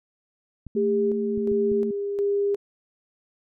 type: clicks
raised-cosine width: 5 ms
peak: -26 dBFS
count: 4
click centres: 0.667 / 1.377 / 1.517 / 1.717 s
type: tone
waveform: sine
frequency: 222.4 Hz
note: A3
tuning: 19 cents sharp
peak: -26 dBFS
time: 0.75-1.91 s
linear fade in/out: 2 ms
type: tone with tremolo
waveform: sine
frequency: 403.3 Hz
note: G4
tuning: 49 cents sharp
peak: -20 dBFS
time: 0.76-2.56 s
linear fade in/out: 10 ms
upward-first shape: square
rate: 1.4 Hz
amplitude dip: 45%
effects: none